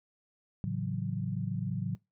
sine chord, F# minor seventh, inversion first, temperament equal, 110 / 138.59 / 164.81 / 185 Hz, A2 / C#3 / E3 / F#3, 0 / 0 / 0 / 0 cents, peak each -36 / -36 / -39 / -35 dBFS, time 0.64-1.95 s, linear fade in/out 0 ms, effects noise-tail reverb RT60 0.2 s tail -21 dB re dry

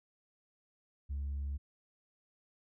triangle tone with tanh clipping, 70.3 Hz, C#2, 25 cents sharp, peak -35 dBFS, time 1.09-1.58 s, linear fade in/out 20 ms, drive 6 dB, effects none

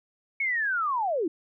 sine linear sweep, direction down, 2230 to 293.7 Hz, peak -24 dBFS, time 0.4-1.28 s, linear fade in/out 5 ms, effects none

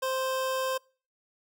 25% pulse tone, 523 Hz, C5, 1 cent flat, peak -24 dBFS, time 0.02-0.78 s, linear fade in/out 10 ms, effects noise-tail reverb RT60 0.4 s tail -26 dB re dry

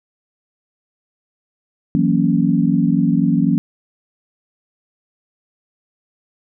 sine chord, F# dominant seventh, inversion third, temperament equal, 164.81 / 185 / 233.1 / 277.2 Hz, E3 / F#3 / A#3 / C#4, 0 / 0 / 0 / 0 cents, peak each -18 dBFS, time 1.95-3.58 s, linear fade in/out 0 ms, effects none

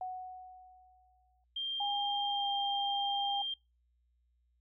sine tone with exponential decay, 740 Hz, F#5, in tune, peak -35 dBFS, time 0.01-1.44 s, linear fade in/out 2 ms, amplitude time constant 310 ms
sine tone, 3183 Hz, G7, 26 cents sharp, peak -34 dBFS, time 1.56-3.54 s, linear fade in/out 5 ms
sine tone with pitch glide, 814 to 803.3 Hz, G#5 to G5, -35 to +42 cents, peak -33 dBFS, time 1.8-3.42 s, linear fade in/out 5 ms, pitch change -23 cents, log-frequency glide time 2.29-2.48 s
effects noise-tail reverb RT60 0.3 s tail -25 dB re dry + added 60 Hz sine -70 dBFS peak until 4.6 s

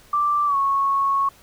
sine tone with pitch glide, 1174.7 to 1102.4 Hz, D6 to C#6, 0 to -10 cents, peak -17 dBFS, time 0.13-1.29 s, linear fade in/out 5 ms, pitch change -110 cents, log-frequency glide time 0.46-0.56 s, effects pink hiss -51 dBFS RMS until 1.42 s

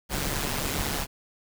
pink noise with amplitude modulation, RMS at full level -26 dBFS, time 0.09-1.07 s, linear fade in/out 50 ms, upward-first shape sine, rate 142 Hz, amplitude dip 65%, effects none

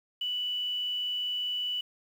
sine tone with quantisation, 2965 Hz, F#7, 3 cents sharp, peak -29 dBFS, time 0.21-1.81 s, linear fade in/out 5 ms, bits 9, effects none

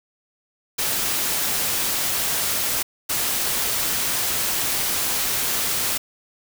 white noise bursts at uneven times, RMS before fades -23 dBFS, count 2, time 0.78-2.83 / 3.09-5.98 s, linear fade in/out 10 ms, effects none

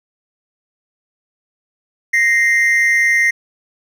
triangle tone pair together, 1864.7 / 2085 Hz, A#6 / C7, 0 / -7 cents, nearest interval major second, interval 193 cents, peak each -12 dBFS, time 2.13-3.31 s, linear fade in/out 10 ms, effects none

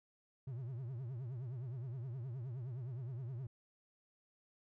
triangle tone with vibrato, 124.7 Hz, B2, 17 cents sharp, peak -39 dBFS, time 0.47-3.47 s, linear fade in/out 5 ms, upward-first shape triangle, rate 9.6 Hz, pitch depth 210 cents each way, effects none

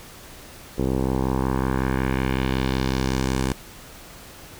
10% pulse tone with low-pass filter sweep, 65.41 Hz, C2, in tune, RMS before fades -23 dBFS, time 0.78-3.53 s, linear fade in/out 5 ms, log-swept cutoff 520 to 9800 Hz, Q 1.5, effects pink hiss -43 dBFS RMS until 4.59 s

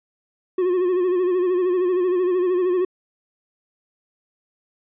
triangle tone with vibrato, 362.6 Hz, F#4, 35 cents flat, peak -15 dBFS, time 0.58-2.85 s, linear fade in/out 5 ms, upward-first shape sine, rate 13 Hz, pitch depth 59 cents each way, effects resampled to 8000 Hz

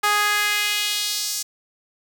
sawtooth tone with high-pass filter sweep, 415.3 Hz, G#4, in tune, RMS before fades -22 dBFS, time 0.03-1.43 s, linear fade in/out 10 ms, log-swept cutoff 1100 to 6100 Hz, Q 1.7, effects none

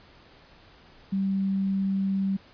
sine tone, 194.1 Hz, G3, 17 cents flat, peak -23 dBFS, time 1.12-2.37 s, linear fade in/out 10 ms, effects pink hiss -54 dBFS RMS until 2.53 s + resampled to 11025 Hz

